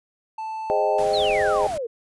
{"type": "tone", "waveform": "triangle", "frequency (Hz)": 880, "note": "A5", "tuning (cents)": 0, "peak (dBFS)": -26, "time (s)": [0.38, 1.03], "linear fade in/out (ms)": 5}
{"type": "chord", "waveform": "sine", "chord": "Ab major seventh", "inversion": "none", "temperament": "equal with one note detuned", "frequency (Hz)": [415.3, 523.3, 618.7, 784], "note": ["Ab4", "C5", "Eb5", "G5"], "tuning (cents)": [0, 0, -10, 0], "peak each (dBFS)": [-25, -26, -22, -24], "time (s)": [0.7, 1.67], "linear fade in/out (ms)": 0}
{"type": "noise", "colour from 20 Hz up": "pink", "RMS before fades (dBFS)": -37, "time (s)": [0.98, 1.78], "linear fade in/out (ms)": 5}
{"type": "exponential sweep", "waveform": "sine", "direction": "down", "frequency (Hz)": [4444, 440], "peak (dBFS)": -25, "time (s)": [1.13, 1.87], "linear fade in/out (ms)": 10}
{"effects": ["resampled to 24000 Hz"]}